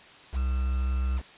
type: tone with quantisation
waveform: triangle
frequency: 64.6 Hz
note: C2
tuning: 21 cents flat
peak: -22 dBFS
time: 0.32-1.22 s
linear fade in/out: 50 ms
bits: 7
effects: white hiss -50 dBFS RMS until 1.37 s + resampled to 8000 Hz